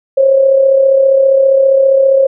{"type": "tone with amplitude modulation", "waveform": "sine", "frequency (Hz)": 540, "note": "C#5", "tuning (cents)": -45, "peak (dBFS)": -3, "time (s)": [0.17, 2.27], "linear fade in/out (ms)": 10, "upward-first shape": "sine", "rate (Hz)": 35, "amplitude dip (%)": 50, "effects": []}